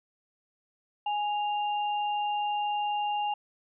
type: tone pair together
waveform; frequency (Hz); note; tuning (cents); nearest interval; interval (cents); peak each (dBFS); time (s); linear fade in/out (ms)
sine; 830.6 / 2794; G#5 / F7; 0 / 0; octave + major sixth; 2100; -27 / -38; 1.06-3.34; 5
effects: none